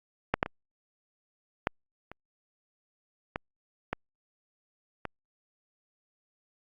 clicks, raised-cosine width 0.5 ms, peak -8 / -8 / -20 / -9 / -27 / -16 / -14 / -18 dBFS, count 8, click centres 0.34 / 0.429 / 0.461 / 1.671 / 2.116 / 3.359 / 3.93 / 5.053 s, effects Opus 48 kbps

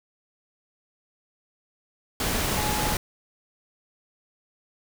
sine tone in noise, 845 Hz, G#5, 30 cents sharp, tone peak -30 dBFS, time 2.57-2.94 s, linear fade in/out 2 ms, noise pink, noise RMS -26 dBFS, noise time 2.2-2.97 s, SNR -7 dB, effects none

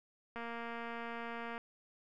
click train, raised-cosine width 0.5 ms, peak -29 dBFS, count 285, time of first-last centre 0.36-1.579 s, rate 233 Hz, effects none

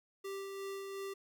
square tone with tremolo, 392 Hz, G4, in tune, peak -40 dBFS, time 0.24-1.14 s, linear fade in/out 10 ms, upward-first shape sine, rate 2.8 Hz, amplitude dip 30%, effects 13-bit

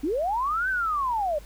sine linear two-way sweep, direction up then down, 261.6 to 1568 to 566 Hz, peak -23 dBFS, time 0.03-1.39 s, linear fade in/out 10 ms, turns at 0.69 s, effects added 50 Hz sine -43 dBFS peak until 1.45 s + pink hiss -52 dBFS RMS until 1.45 s

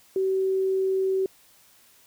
sine tone, 381.5 Hz, G4, 47 cents flat, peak -21 dBFS, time 0.16-1.26 s, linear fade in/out 2 ms, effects white hiss -57 dBFS RMS until 2.06 s

